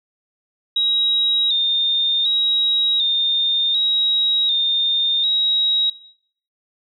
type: tone with vibrato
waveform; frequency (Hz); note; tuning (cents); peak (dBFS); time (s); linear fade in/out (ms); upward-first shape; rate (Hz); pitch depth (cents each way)
sine; 3729; A#7; 0; -15; 0.76-5.9; 5; square; 0.67; 44
effects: noise-tail reverb RT60 0.6 s tail -17 dB re dry